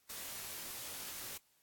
white noise with comb filter, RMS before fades -45 dBFS, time 0.09-1.38 s, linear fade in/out 10 ms, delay 20 ms, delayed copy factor -0.9, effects white hiss -73 dBFS RMS until 1.62 s + AAC 64 kbps

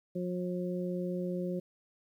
harmonic tone, 179.5 Hz, F3, 48 cents sharp, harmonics 1 / 2 / 3, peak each -34 / -37 / -39 dBFS, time 0.15-1.6 s, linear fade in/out 10 ms, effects 11-bit

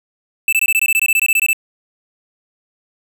square tone bursts, 2642 Hz, E7, 3 cents sharp, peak -12 dBFS, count 16, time 0.48-1.531 s, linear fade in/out 2 ms, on 46 ms, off 21 ms, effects none

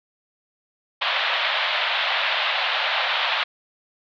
white band-pass noise, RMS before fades -23 dBFS, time 1.01-3.44 s, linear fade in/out 10 ms, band 580 to 3800 Hz, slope 48 dB/octave, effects none

